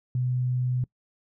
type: tone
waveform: sine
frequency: 125.7 Hz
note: B2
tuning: 31 cents sharp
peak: -23 dBFS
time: 0.15-0.84 s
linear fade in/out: 2 ms
effects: noise-tail reverb RT60 0.1 s tail -23 dB re dry